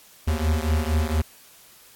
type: beating tone pair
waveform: square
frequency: 76.2 / 80.5 Hz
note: D#2 / E2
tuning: -36 / -41 cents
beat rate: 4.3 Hz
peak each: -23 / -25 dBFS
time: 0.27-1.22 s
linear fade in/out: 10 ms
effects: white hiss -51 dBFS RMS until 1.95 s + AAC 64 kbps